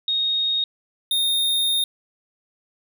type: tone pair in turn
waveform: sine / square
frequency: 3729 / 3682 Hz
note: A#7 / A#7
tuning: 0 / -22 cents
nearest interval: unison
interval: 22 cents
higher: first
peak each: -19 dBFS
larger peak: neither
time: 0.08-0.64 / 1.11-1.84 s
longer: second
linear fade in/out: 2 ms
effects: none